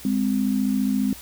sine tone pair together, 204.7 / 259.4 Hz, G#3 / C4, -25 / -15 cents, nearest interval major third, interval 410 cents, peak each -22 dBFS, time 0.05-1.13 s, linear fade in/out 2 ms, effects added 60 Hz sine -48 dBFS peak until 1.21 s + white hiss -42 dBFS RMS until 1.21 s

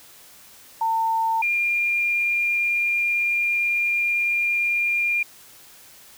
sine tone pair in turn, 900 / 2403 Hz, A5 / D7, +39 / +39 cents, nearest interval octave + perfect fourth, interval 1700 cents, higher second, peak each -19 dBFS, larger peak neither, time 0.81-1.42 / 1.42-5.23 s, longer second, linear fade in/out 5 ms, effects white hiss -48 dBFS RMS until 6.17 s

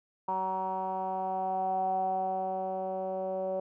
10% pulse tone with low-pass filter sweep, 188.6 Hz, F#3, 33 cents sharp, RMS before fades -32 dBFS, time 0.28-3.6 s, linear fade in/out 5 ms, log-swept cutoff 930 to 610 Hz, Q 8.7, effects none

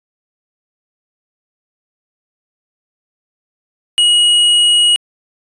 sine tone with tanh clipping, 2900 Hz, F#7, 35 cents flat, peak -9 dBFS, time 3.98-4.96 s, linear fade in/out 0 ms, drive 15 dB, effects resampled to 22050 Hz

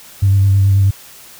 sine tone with vibrato, 98 Hz, G2, in tune, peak -7 dBFS, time 0.22-0.91 s, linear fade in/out 10 ms, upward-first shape sine, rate 9.3 Hz, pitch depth 24 cents each way, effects tanh soft clip ceiling -3 dBFS + white hiss -39 dBFS RMS until 1.39 s

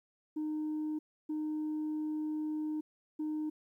sine tone bursts at uneven times, 307 Hz, D#4, 23 cents flat, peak -31 dBFS, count 3, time 0.36-0.99 / 1.29-2.81 / 3.19-3.5 s, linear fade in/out 10 ms, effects tanh soft clip ceiling -31 dBFS + 12-bit

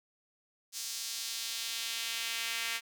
sawtooth tone with high-pass filter sweep, 229.2 Hz, A#3, 29 cents flat, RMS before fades -37 dBFS, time 0.72-2.81 s, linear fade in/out 50 ms, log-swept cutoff 5500 to 2200 Hz, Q 1.4, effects none

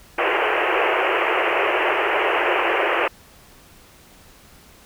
pink band-pass noise, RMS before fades -20 dBFS, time 0.18-3.08 s, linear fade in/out 5 ms, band 340 to 2900 Hz, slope 96 dB/octave, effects pink hiss -49 dBFS RMS until 4.85 s

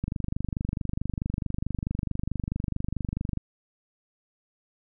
click train, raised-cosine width 5 ms, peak -16 dBFS, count 83, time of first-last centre 0.04-3.373 s, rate 24.6 Hz, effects none

